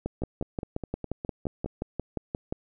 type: two click trains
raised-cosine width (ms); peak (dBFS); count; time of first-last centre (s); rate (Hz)
2; -20 / -16; 8 / 15; 0.22-1.66 / 0.06-2.525; 4.86 / 5.68
effects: none